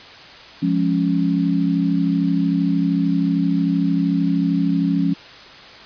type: chord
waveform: sine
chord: Db major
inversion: first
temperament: equal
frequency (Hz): 174.61 / 207.7 / 277.2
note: F3 / Ab3 / Db4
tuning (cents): 0 / 0 / 0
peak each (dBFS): -19 / -23 / -19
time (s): 0.62-5.14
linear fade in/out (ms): 10
effects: white hiss -40 dBFS RMS until 5.85 s + resampled to 11025 Hz